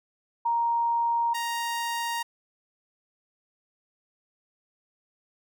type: tone pair in turn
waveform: sine / sawtooth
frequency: 935 / 935 Hz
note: A#5 / A#5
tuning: +5 / +5 cents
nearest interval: unison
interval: 0 cents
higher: neither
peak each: -22 / -24 dBFS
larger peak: first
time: 0.45-1.34 / 1.34-2.23 s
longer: neither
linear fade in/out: 10 ms
effects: none